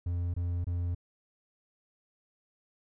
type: tone bursts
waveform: triangle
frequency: 87.31 Hz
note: F2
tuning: in tune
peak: -27 dBFS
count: 3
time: 0.06-0.948 s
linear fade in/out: 5 ms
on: 280 ms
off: 24 ms
effects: none